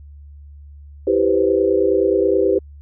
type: chord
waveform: sine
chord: C major seventh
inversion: first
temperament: equal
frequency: 329.6 / 392 / 493.9 / 523.3 Hz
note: E4 / G4 / B4 / C5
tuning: 0 / 0 / 0 / 0 cents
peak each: -21 / -16 / -19 / -22 dBFS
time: 1.07-2.59 s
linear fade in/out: 5 ms
effects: added 72 Hz sine -37 dBFS peak until 2.81 s